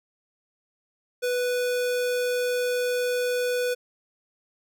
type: tone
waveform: square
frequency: 493.9 Hz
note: B4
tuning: in tune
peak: -24 dBFS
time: 1.22-3.75 s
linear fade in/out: 20 ms
effects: none